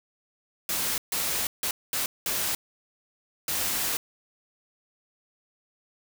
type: noise bursts at uneven times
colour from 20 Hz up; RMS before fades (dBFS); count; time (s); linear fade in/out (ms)
white; -28; 6; 0.69-0.98 / 1.12-1.47 / 1.63-1.71 / 1.93-2.06 / 2.26-2.55 / 3.48-3.97; 2
effects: none